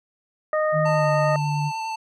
harmonic tone, 617 Hz, D#5, 15 cents flat, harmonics 1 / 2 / 3, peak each -20 / -26 / -30 dBFS, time 0.53-1.36 s, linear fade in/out 2 ms
sine tone with pitch glide, 155.4 to 147.7 Hz, D#3 to D3, -2 to +10 cents, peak -22 dBFS, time 0.72-1.72 s, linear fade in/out 50 ms, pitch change -88 cents, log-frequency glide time 0.93-1.09 s
square tone with vibrato, 890 Hz, A5, 20 cents sharp, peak -27 dBFS, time 0.85-1.96 s, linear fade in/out 10 ms, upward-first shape square, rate 10 Hz, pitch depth 11 cents each way
effects low-pass 6000 Hz 12 dB/octave

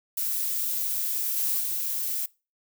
violet noise with level steps, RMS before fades -28 / -26 / -29 dBFS, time 0.17-2.26 s, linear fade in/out 5 ms, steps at 1.37 / 1.6 s, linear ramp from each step 5 ms, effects noise-tail reverb RT60 0.3 s tail -23 dB re dry

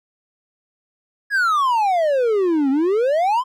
triangle exponential two-way sweep, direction down then up, 1700 to 261.6 to 1066 Hz, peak -13 dBFS, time 1.3-3.44 s, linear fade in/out 50 ms, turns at 2.7 s, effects none

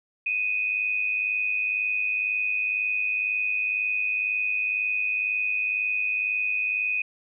sine tone pair together, 2486 / 2588 Hz, D#7 / E7, -2 / -32 cents, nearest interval minor second, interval 70 cents, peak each -24 / -30 dBFS, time 0.26-7.02 s, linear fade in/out 5 ms, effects none

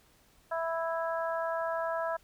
harmonic tone, 329.6 Hz, E4, in tune, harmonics 2 / 3 / 4 / 5, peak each -32 / -36 / -38 / -40 dBFS, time 0.51-2.17 s, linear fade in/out 10 ms, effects pink hiss -64 dBFS RMS until 2.23 s

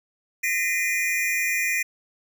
square tone cluster, 1857 / 2030 / 2420 Hz, A#6 / B6 / D#7, -7 / +47 / -49 cents, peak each -30 / -28 / -25 dBFS, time 0.43-1.83 s, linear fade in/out 10 ms, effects none

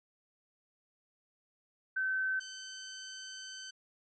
sine / 5% pulse tone pair in turn, 1534 / 1534 Hz, G6 / G6, -38 / -38 cents, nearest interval unison, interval 0 cents, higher neither, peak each -30 / -29 dBFS, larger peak second, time 1.96-2.4 / 2.4-3.71 s, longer second, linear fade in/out 10 ms, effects resampled to 16000 Hz

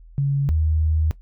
sine tone pair in turn, 140 / 78.57 Hz, C#3 / D#2, +18 / +17 cents, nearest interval minor seventh, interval 1001 cents, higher first, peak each -17 dBFS, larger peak neither, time 0.18-0.49 / 0.49-1.11 s, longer second, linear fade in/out 0 ms, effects noise-tail reverb RT60 0.1 s tail -17 dB re dry + added 41 Hz sine -42 dBFS peak until 1.21 s

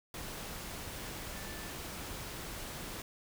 sine tone in noise, 1760 Hz, A6, in tune, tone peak -52 dBFS, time 1.33-1.71 s, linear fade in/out 2 ms, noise pink, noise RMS -43 dBFS, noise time 0.14-3.02 s, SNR -12 dB, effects none

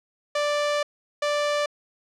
sawtooth tone bursts at uneven times, 587.3 Hz, D5, in tune, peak -18 dBFS, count 2, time 0.35-0.83 / 1.22-1.66 s, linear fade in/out 5 ms, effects low-pass 6000 Hz 12 dB/octave

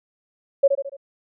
sine tone with echo, 554.4 Hz, C#5, in tune, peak -10 dBFS, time 0.63-0.68 s, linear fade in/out 10 ms, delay 72 ms, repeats 4, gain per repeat -6 dB, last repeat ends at 0.968 s, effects none

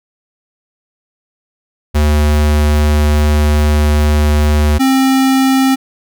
square tone pair in turn, 74.8 / 265.4 Hz, D2 / C4, +32 / +25 cents, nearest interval octave + minor seventh, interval 2193 cents, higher second, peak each -9 / -9 dBFS, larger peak neither, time 1.94-4.79 / 4.79-5.76 s, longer first, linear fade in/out 20 ms, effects none

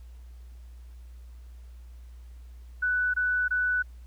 sine tone bursts, 1488 Hz, F#6, 9 cents sharp, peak -23 dBFS, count 3, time 2.82-3.826 s, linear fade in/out 10 ms, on 320 ms, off 23 ms, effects added 60 Hz sine -43 dBFS peak until 4.06 s + pink hiss -65 dBFS RMS until 4.06 s

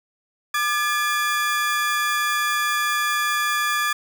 35% pulse tone pair together, 1200 / 1709.5 Hz, D6 / G#6, +37 / +50 cents, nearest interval tritone, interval 613 cents, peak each -21 dBFS, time 0.54-3.93 s, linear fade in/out 5 ms, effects none

